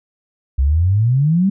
sine exponential sweep, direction up, 63.6 to 202.5 Hz, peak -11 dBFS, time 0.58-1.5 s, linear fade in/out 10 ms, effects none

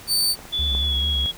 sawtooth tone, 4554 Hz, C#8, 46 cents sharp, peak -15 dBFS, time 0.07-0.36 s, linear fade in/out 50 ms
clicks, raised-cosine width 1 ms, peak -27 / -26 / -19 dBFS, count 3, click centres 0.391 / 0.454 / 0.75 s
sine tone with pitch glide, 3457 to 3324 Hz, A7 to G#7, -31 to +1 cents, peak -21 dBFS, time 0.52-1.32 s, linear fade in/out 20 ms, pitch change -68 cents, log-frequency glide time 0.78-1.01 s
triangle tone with vibrato, 69.7 Hz, C#2, 10 cents sharp, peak -21 dBFS, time 0.59-1.26 s, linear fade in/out 0 ms, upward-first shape triangle, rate 4.6 Hz, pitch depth 120 cents each way
effects pink hiss -42 dBFS RMS until 1.37 s

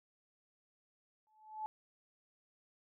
sine tone with exponential growth, 864 Hz, A5, 32 cents flat, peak -35 dBFS, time 1.27-1.66 s, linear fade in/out 0 ms, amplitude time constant 84 ms, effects none

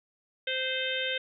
harmonic tone, 520 Hz, C5, 11 cents flat, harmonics 1 / 3 / 4 / 5 / 6 / 7, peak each -35 / -35 / -37 / -37 / -34 / -36 dBFS, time 0.47-1.18 s, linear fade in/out 5 ms, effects none

